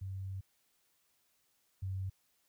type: tone pair in turn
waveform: sine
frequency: 95.8 / 95.14 Hz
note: G2 / F#2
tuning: -39 / +49 cents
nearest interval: unison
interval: 12 cents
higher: first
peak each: -38 / -35 dBFS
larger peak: second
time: 0.01-0.41 / 1.82-2.1 s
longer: first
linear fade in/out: 10 ms
effects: white hiss -75 dBFS RMS until 2.48 s